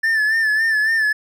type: tone with vibrato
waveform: triangle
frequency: 1760 Hz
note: A6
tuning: in tune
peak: -13 dBFS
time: 0.03-1.13 s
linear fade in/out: 10 ms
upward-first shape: sine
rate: 3.6 Hz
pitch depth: 56 cents each way
effects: none